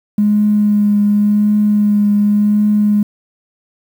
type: tone with vibrato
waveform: triangle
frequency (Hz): 207.7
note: G#3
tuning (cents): 0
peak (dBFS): -5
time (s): 0.18-3.03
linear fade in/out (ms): 5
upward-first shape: triangle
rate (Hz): 0.9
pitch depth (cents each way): 18
effects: tanh soft clip ceiling -7 dBFS + 7-bit